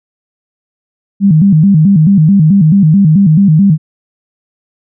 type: tone with vibrato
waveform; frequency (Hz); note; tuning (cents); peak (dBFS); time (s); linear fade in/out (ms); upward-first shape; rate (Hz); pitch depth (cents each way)
sine; 175.9; F3; +13; -3; 1.2-3.78; 50; square; 4.6; 210
effects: none